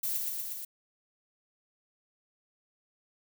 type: noise with echo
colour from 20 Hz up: violet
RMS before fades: -32 dBFS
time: 0.03-0.17 s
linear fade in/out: 5 ms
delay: 120 ms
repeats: 4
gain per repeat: -2 dB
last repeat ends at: 0.65 s
effects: none